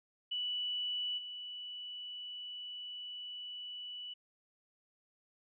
sine tone with level steps, 2960 Hz, F#7, in tune, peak -34 / -42 dBFS, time 0.31-4.14 s, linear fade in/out 10 ms, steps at 1.17 s, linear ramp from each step 20 ms, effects none

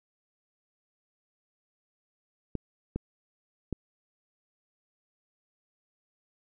clicks, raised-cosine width 3 ms, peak -18 dBFS, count 3, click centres 2.553 / 2.96 / 3.727 s, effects none

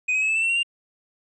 triangle tone with pitch steps, 2500 / 2539 / 2579 / 2620 / 2661 / 2703 / 2745 / 2788 Hz, D#7 / D#7 / E7 / E7 / E7 / E7 / F7 / F7, +8 / +34 / -39 / -11 / +16 / +43 / -31 / -4 cents, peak -18 dBFS, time 0.08-0.632 s, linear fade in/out 10 ms, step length 69 ms, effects resampled to 24000 Hz

